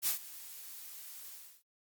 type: noise with ADSR envelope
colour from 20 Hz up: blue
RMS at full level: -29 dBFS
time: 0.02-1.63 s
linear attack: 51 ms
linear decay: 110 ms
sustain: -19 dB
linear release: 320 ms
effects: noise-tail reverb RT60 0.1 s tail -24 dB re dry + Opus 48 kbps